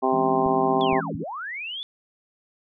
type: harmonic tone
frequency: 130.81 Hz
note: C3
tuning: in tune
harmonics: 2 / 3 / 4 / 5 / 6 / 7 / 8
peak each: -27 / -24 / -34 / -27 / -24 / -31 / -27 dBFS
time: 0.02-1.01 s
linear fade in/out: 20 ms
type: chord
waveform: sine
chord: C# minor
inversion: first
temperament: equal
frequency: 164.81 / 207.7 / 277.2 Hz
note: E3 / G#3 / C#4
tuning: 0 / 0 / 0 cents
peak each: -32 / -36 / -33 dBFS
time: 0.12-1.24 s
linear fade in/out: 10 ms
type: clicks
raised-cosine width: 5 ms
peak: -25 / -25 dBFS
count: 2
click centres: 0.462 / 0.929 s
type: linear two-way sweep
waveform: sine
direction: down then up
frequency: 3520 to 69.3 to 3520 Hz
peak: -30 dBFS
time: 0.81-1.83 s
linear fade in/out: 0 ms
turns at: 1.15 s
effects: none